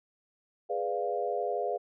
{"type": "chord", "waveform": "sine", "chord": "G# diminished seventh", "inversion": "none", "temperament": "equal", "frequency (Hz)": [415.3, 493.9, 587.3, 698.5], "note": ["G#4", "B4", "D5", "F5"], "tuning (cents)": [0, 0, 0, 0], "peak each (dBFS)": [-34, -34, -36, -33], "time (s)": [0.69, 1.78], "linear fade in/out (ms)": 20, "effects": []}